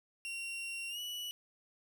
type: tone with pitch glide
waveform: 40% pulse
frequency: 2750 to 2947 Hz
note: F7 to F#7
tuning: -27 to -8 cents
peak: -38 dBFS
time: 0.25-1.31 s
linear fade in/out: 0 ms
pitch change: +119 cents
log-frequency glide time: 0.89-1 s
effects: none